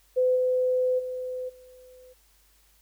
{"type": "tone with level steps", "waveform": "sine", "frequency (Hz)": 507, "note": "B4", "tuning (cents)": 45, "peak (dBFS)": [-19, -21, -30, -48], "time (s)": [0.16, 2.14], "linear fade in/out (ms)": 20, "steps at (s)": [0.35, 0.98, 1.48], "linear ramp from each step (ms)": 20, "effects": ["added 50 Hz sine -63 dBFS peak until 2.81 s", "white hiss -63 dBFS RMS until 2.81 s"]}